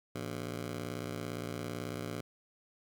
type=ring-modulated tone; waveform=15% pulse; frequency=134.5 Hz; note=C3; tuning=48 cents sharp; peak=-28 dBFS; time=0.15-2.21 s; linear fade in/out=5 ms; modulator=28.9 Hz; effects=none